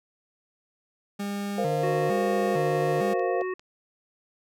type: tone with vibrato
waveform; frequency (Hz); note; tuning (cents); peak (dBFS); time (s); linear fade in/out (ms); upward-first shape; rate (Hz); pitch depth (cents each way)
40% pulse; 174.61; F3; 0; -28; 1.19-3.14; 10; square; 1.1; 250
type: chord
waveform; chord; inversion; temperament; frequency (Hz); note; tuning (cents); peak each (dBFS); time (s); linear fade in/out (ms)
sine; Bb suspended second; none; equal; 466.2 / 523.3 / 698.5; Bb4 / C5 / F5; 0 / 0 / 0; -29; 1.58-3.42; 2
type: harmonic tone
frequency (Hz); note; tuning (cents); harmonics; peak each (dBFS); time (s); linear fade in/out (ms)
370; F#4; 0; 1 / 3 / 5 / 7; -28 / -37 / -38 / -46; 1.83-3.54; 5
type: clicks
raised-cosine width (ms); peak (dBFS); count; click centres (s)
0.2; -33; 3; 3.195 / 3.411 / 3.595
effects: none